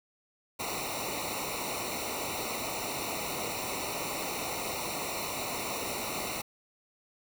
pink noise with comb filter, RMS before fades -35 dBFS, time 0.59-6.42 s, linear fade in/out 10 ms, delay 0.61 ms, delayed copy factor -0.95, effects none

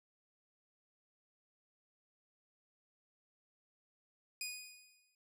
15% pulse tone with exponential decay, 2476 Hz, D#7, 9 cents flat, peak -31 dBFS, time 4.41-5.15 s, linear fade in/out 2 ms, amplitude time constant 160 ms, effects none

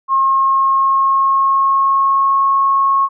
sine tone with pitch glide, 1076 to 1092.9 Hz, C6 to C#6, +48 to -25 cents, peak -10 dBFS, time 0.08-3.09 s, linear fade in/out 50 ms, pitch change +27 cents, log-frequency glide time 0.21-2.41 s, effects none

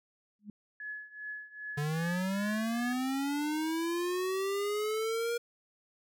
sine tone with exponential growth, 207.7 Hz, G#3, in tune, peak -37 dBFS, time 0.39-0.5 s, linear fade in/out 2 ms, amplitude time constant 22 ms
sine tone with tremolo, 1702 Hz, G#6, 42 cents sharp, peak -36 dBFS, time 0.8-2.93 s, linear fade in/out 2 ms, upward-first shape triangle, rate 2.5 Hz, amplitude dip 90%
square linear sweep, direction up, 143.7 to 474.9 Hz, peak -31 dBFS, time 1.77-5.38 s, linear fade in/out 10 ms
effects none

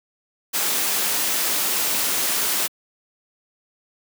white noise, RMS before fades -22 dBFS, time 0.53-2.68 s, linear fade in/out 20 ms, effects high-pass 200 Hz 12 dB/octave

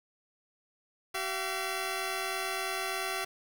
10% pulse tone pair together, 381.6 / 680 Hz, G4 / F5, -47 / -46 cents, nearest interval minor seventh, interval 1001 cents, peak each -26 dBFS, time 1.14-3.25 s, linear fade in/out 10 ms, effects 8-bit

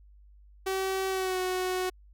sawtooth tone with pitch glide, 382.2 to 368.8 Hz, G4 to F#4, -44 to -6 cents, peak -24 dBFS, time 0.66-1.9 s, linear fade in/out 10 ms, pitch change -62 cents, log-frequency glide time 1.09-1.39 s, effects added 50 Hz sine -52 dBFS peak until 2.13 s

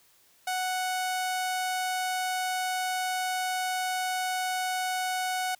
sawtooth tone with low-pass filter, 740 Hz, F#5, in tune, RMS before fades -30 dBFS, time 0.47-5.55 s, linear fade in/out 5 ms, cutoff 12000 Hz, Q 1.3, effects white hiss -62 dBFS RMS until 5.59 s

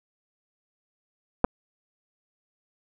clicks, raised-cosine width 1 ms, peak -6 dBFS, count 2, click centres 1.443 / 1.447 s, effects none

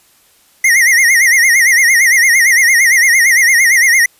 square tone with vibrato, 1990 Hz, B6, 13 cents sharp, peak -7 dBFS, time 0.64-4.06 s, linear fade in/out 5 ms, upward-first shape sine, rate 8.8 Hz, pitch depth 140 cents each way, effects white hiss -50 dBFS RMS until 4.19 s + resampled to 32000 Hz

